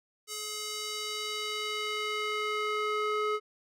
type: tone with band-pass filter sweep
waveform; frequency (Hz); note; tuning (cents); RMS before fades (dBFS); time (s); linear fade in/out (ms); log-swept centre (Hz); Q
square; 424.4; G#4; +38; -33; 0.27-3.4; 50; 7500 to 1100; 1
effects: none